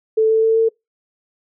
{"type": "tone with pitch steps", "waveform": "sine", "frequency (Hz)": [440, 443.3, 446.7, 450], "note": ["A4", "A4", "A4", "A4"], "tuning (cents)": [0, 13, 26, 39], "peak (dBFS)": -11, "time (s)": [0.17, 0.69], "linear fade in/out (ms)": 10, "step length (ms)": 130, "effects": ["noise-tail reverb RT60 0.2 s tail -26 dB re dry"]}